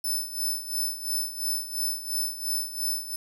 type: tone with tremolo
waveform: 5% pulse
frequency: 5274 Hz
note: E8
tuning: in tune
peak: -19 dBFS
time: 0.04-3.16 s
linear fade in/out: 5 ms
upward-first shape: sine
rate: 2.9 Hz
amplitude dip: 75%
effects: none